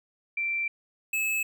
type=tone pair in turn; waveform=sine / square; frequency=2349 / 2597 Hz; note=D7 / E7; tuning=0 / -26 cents; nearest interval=major second; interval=174 cents; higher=second; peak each=-26 dBFS; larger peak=neither; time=0.37-0.68 / 1.13-1.43 s; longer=first; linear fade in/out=5 ms; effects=none